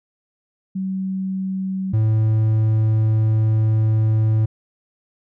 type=tone pair in turn; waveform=sine / triangle; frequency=190 / 109.52 Hz; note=F#3 / A2; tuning=+46 / -8 cents; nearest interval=minor seventh; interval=954 cents; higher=first; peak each=-21 / -12 dBFS; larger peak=second; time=0.75-1.93 / 1.93-4.46 s; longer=second; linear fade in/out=10 ms; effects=none